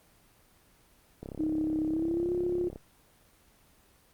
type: click train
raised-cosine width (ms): 2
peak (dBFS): -26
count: 53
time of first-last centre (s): 1.23-2.759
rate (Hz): 34
type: tone with pitch glide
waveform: sine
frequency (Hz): 311.5 to 353.7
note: D#4 to F4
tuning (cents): +2 to +22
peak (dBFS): -27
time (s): 1.39-2.69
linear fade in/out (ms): 10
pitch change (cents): +220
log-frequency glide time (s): 1.88-2.32
effects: pink hiss -62 dBFS RMS until 4.13 s + Opus 24 kbps

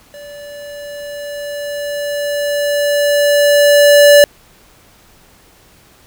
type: tone with level ramp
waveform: square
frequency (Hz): 580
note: D5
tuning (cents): -22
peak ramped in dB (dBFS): -32 to -3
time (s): 0.14-4.24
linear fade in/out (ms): 0
effects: pink hiss -47 dBFS RMS until 6.06 s

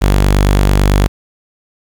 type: tone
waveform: sawtooth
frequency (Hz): 49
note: G1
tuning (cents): 0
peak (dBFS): -4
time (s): 0.01-1.08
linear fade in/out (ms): 20
effects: 7-bit

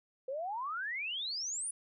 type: exponential sweep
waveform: sine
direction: up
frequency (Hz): 506 to 9970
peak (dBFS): -35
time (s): 0.28-1.71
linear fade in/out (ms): 5
effects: none

